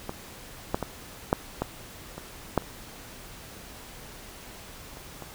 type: clicks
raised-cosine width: 1 ms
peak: -18 / -10 / -15 / -6 / -12 / -23 / -7 / -30 / -30 / -24 dBFS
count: 10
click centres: 0.094 / 0.745 / 0.827 / 1.329 / 1.62 / 2.18 / 2.577 / 2.622 / 4.971 / 5.223 s
effects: pink hiss -45 dBFS RMS until 5.34 s